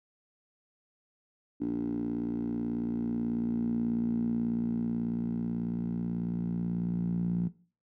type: tone with band-pass filter sweep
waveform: 10% pulse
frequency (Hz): 58.27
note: A#1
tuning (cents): 0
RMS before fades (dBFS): -31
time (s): 1.6-7.49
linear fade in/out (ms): 20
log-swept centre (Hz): 280 to 180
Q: 6.6
effects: noise-tail reverb RT60 0.4 s tail -19 dB re dry